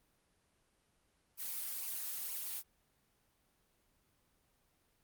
blue noise with flanger, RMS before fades -41 dBFS, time 1.37-2.63 s, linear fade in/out 50 ms, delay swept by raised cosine 0.54 to 4.44 ms, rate 2.1 Hz, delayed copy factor -0.55, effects pink hiss -75 dBFS RMS until 5.03 s + Opus 32 kbps

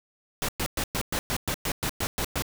pink noise bursts, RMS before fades -28 dBFS, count 12, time 0.42-2.422 s, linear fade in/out 0 ms, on 66 ms, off 110 ms, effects none

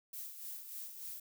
violet noise with tremolo, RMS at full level -44 dBFS, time 0.13-1.2 s, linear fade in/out 5 ms, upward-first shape sine, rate 3.4 Hz, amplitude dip 55%, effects none

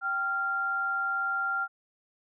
sine tone pair together, 778.7 / 1389 Hz, G5 / F6, -12 / -10 cents, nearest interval minor seventh, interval 1002 cents, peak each -36 / -27 dBFS, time 0.01-1.68 s, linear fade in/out 50 ms, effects none

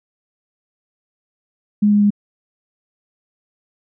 sine tone with pitch steps, 207.7 / 206.4 / 205.1 Hz, G#3 / G#3 / G#3, 0 / -10 / -21 cents, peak -10 dBFS, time 1.82-2.105 s, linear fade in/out 10 ms, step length 95 ms, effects none

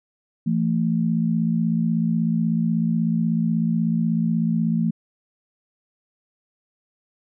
sine tone pair together, 168 / 224.3 Hz, E3 / A3, +33 / +34 cents, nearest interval perfect fourth, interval 501 cents, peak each -21 dBFS, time 0.46-4.91 s, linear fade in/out 10 ms, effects none

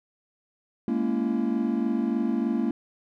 triangle chord, A# half-diminished seventh, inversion third, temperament just, 209.8 / 233.1 / 279.7 / 335.6 Hz, G#3 / A#3 / C#4 / E4, +18 / 0 / +16 / +31 cents, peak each -28 / -24 / -28 / -29 dBFS, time 0.88-2.71 s, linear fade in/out 2 ms, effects none

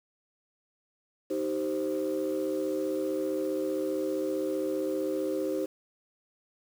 sine chord, C minor, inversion first, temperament equal with one note detuned, 311.1 / 386.4 / 523.3 Hz, Eb4 / G4 / C5, 0 / -25 / 0 cents, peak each -31 dBFS, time 1.3-5.66 s, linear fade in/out 10 ms, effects tanh soft clip ceiling -22 dBFS + 8-bit

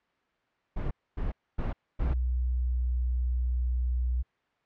brown noise bursts, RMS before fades -30 dBFS, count 4, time 0.76-2.14 s, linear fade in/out 10 ms, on 150 ms, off 260 ms
sine tone with pitch glide, 62 to 61.54 Hz, B1 to B1, +7 to -5 cents, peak -25 dBFS, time 2.02-4.23 s, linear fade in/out 20 ms, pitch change -12 cents, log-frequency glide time 2.44-2.8 s
effects white hiss -71 dBFS RMS until 4.65 s + low-pass 2000 Hz 12 dB/octave

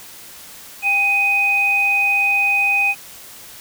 sine tone pair together, 796 / 2502 Hz, G5 / D#7, +26 / +9 cents, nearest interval octave + minor sixth, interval 1983 cents, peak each -24 / -14 dBFS, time 0.82-2.95 s, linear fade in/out 50 ms, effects white hiss -39 dBFS RMS until 3.6 s

